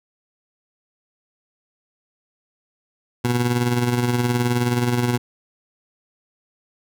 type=tone with tremolo; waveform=20% pulse; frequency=121.6 Hz; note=B2; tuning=26 cents flat; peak=-11 dBFS; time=3.24-5.18 s; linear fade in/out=10 ms; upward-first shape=sine; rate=19 Hz; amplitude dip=50%; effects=none